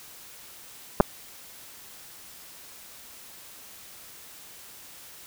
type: clicks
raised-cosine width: 1 ms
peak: -3 dBFS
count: 2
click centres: 1.002 / 1.007 s
effects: white hiss -47 dBFS RMS until 5.26 s